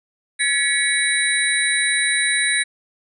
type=tone cluster; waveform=sine; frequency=1702 / 1940 / 2227 / 3911 / 9080 Hz; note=G#6 / B6 / C#7 / B7 / C#9; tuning=+42 / -31 / +7 / -18 / +41 cents; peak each=-23 dBFS; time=0.39-2.64 s; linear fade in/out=20 ms; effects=none